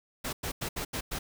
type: noise bursts at uneven times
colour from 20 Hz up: pink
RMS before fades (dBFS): -34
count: 6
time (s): 0.24-0.33 / 0.43-0.52 / 0.61-0.69 / 0.76-0.85 / 0.93-1.01 / 1.11-1.19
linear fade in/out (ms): 10
effects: none